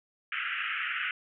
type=band-pass noise; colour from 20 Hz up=pink; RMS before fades=-33 dBFS; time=0.32-1.11 s; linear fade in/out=2 ms; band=1300 to 3000 Hz; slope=96 dB/octave; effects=none